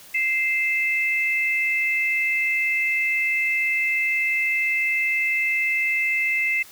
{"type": "tone pair together", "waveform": "sine", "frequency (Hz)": [2088, 2626], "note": ["C7", "E7"], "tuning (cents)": [-4, -7], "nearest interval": "major third", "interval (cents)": 397, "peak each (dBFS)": [-21, -24], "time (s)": [0.14, 6.63], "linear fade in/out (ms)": 10, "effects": ["white hiss -46 dBFS RMS until 6.71 s"]}